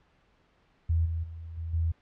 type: tone with level steps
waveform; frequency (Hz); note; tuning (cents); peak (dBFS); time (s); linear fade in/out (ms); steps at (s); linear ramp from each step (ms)
sine; 82.41; E2; 0; -22 / -28 / -38 / -32 / -24; 0.89-1.92; 10; 1.05 / 1.23 / 1.57 / 1.73; 10
effects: pink hiss -66 dBFS RMS until 2.01 s + low-pass 3000 Hz 12 dB/octave